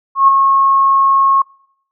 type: tone with ADSR envelope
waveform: sine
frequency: 1089 Hz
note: C#6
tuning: 31 cents flat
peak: -3 dBFS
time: 0.15-1.42 s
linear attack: 130 ms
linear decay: 9 ms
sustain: -5 dB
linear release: 5 ms
effects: noise-tail reverb RT60 0.7 s tail -26 dB re dry